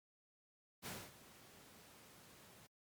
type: noise with ADSR envelope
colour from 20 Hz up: pink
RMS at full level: -45 dBFS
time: 0.82-2.67 s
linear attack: 44 ms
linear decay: 240 ms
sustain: -16 dB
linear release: 9 ms
effects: high-pass 100 Hz 12 dB/octave + MP3 96 kbps